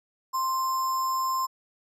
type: tone with sample-and-hold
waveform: sine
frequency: 1046.5 Hz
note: C6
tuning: in tune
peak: -24 dBFS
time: 0.33-1.47 s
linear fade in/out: 20 ms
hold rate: 6300 Hz
effects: resampled to 32000 Hz